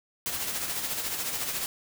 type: noise with tremolo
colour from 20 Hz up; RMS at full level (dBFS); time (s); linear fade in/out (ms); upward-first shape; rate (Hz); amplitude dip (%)
white; -30; 0.26-1.66; 0; sine; 14; 45
effects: none